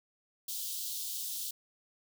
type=high-pass noise; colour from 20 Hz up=white; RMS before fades=-38 dBFS; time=0.48-1.51 s; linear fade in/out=5 ms; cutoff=3200 Hz; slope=48 dB/octave; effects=none